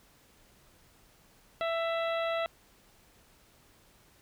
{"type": "harmonic tone with a mistuned harmonic", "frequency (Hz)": 664, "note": "E5", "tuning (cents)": 12, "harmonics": [1, 2, 3, 4, 5, 6], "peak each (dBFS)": [-30, -36, -40, -42, -44, -46], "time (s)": [1.61, 2.46], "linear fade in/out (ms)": 0, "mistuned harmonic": 6, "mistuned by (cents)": -35, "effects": ["pink hiss -62 dBFS RMS until 4.21 s"]}